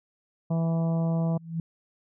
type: harmonic tone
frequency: 164.81 Hz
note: E3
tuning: in tune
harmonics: 1 / 2 / 3 / 4 / 5 / 6 / 7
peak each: -23 / -40 / -38 / -35 / -44 / -45 / -50 dBFS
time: 0.5-1.38 s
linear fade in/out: 10 ms
type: tone with exponential growth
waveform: sine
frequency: 164.81 Hz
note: E3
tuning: in tune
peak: -24 dBFS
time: 1.26-1.6 s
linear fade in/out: 2 ms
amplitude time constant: 73 ms
effects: none